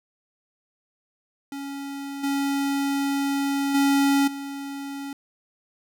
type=tone with level steps; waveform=square; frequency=278.5 Hz; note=C#4; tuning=8 cents sharp; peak=-32 / -23 / -18 / -32 dBFS; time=1.52-5.13 s; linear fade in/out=2 ms; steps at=2.23 / 3.74 / 4.27 s; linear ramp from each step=10 ms; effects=none